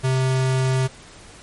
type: tone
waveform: square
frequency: 130.8 Hz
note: C3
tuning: in tune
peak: -18 dBFS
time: 0.03-0.88 s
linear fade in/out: 20 ms
effects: pink hiss -44 dBFS RMS until 1.42 s + MP3 48 kbps